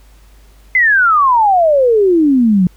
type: exponential sweep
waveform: sine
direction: down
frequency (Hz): 2082 to 174.61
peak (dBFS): -7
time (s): 0.75-2.67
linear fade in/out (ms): 2
effects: added 50 Hz sine -41 dBFS peak until 2.76 s + pink hiss -51 dBFS RMS until 2.76 s